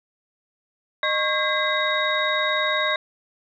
sine tone cluster, 614 / 1093 / 1611 / 2040 / 3776 Hz, D#5 / C#6 / G6 / C7 / A#7, -23 / -25 / +47 / -44 / +22 cents, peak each -26 dBFS, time 1.03-2.96 s, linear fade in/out 2 ms, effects tanh soft clip ceiling -8 dBFS

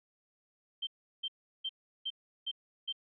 sine tone bursts, 3136 Hz, G7, in tune, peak -33 dBFS, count 6, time 0.82-2.926 s, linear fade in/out 10 ms, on 51 ms, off 360 ms, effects none

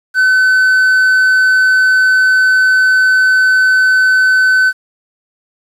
triangle tone, 1517 Hz, F#6, 43 cents sharp, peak -5 dBFS, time 0.14-4.73 s, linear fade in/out 50 ms, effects resampled to 32000 Hz + 7-bit

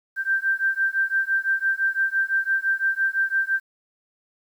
sine beating tone pair, 1568 / 1573.9 Hz, G6 / G6, 0 / +7 cents, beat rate 5.9 Hz, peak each -23 dBFS, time 0.16-3.6 s, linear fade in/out 50 ms, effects 9-bit

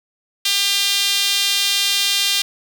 sawtooth tone with high-pass filter, 398.7 Hz, G4, 29 cents sharp, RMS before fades -18 dBFS, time 0.45-2.42 s, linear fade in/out 5 ms, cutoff 3400 Hz, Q 2.3, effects none

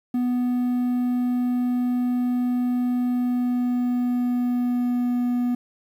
triangle tone with pitch glide, 246.9 to 244.6 Hz, B3 to B3, 0 to -16 cents, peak -18 dBFS, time 0.14-5.55 s, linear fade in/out 5 ms, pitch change -16 cents, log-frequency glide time 3.04-5.24 s, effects 9-bit

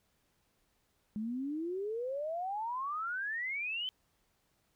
sine exponential sweep, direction up, 207.1 to 3107 Hz, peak -34 dBFS, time 1.16-3.89 s, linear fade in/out 0 ms, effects pink hiss -75 dBFS RMS until 4.75 s

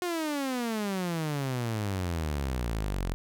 sawtooth exponential sweep, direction down, 362.5 to 42.12 Hz, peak -25 dBFS, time 0.02-3.14 s, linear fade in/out 0 ms, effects none

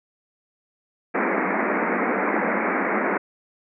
pink band-pass noise, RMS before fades -23 dBFS, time 1.14-3.18 s, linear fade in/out 10 ms, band 190 to 2300 Hz, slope 96 dB/octave, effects none

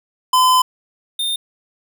square tone pair in turn, 1019 / 3631 Hz, C6 / A#7, -46 / -46 cents, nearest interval octave + minor seventh, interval 2200 cents, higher second, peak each -11 / -19 dBFS, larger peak first, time 0.33-0.62 / 1.19-1.36 s, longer first, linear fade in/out 5 ms, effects none

